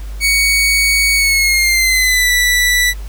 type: tone with pitch glide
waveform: sawtooth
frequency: 2236 to 1969.2 Hz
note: C#7 to B6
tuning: +14 to -6 cents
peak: -7 dBFS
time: 0.2-2.94 s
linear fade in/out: 50 ms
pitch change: -220 cents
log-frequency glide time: 1.15-2.31 s
effects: added 50 Hz sine -23 dBFS peak until 3.08 s + pink hiss -41 dBFS RMS until 3.08 s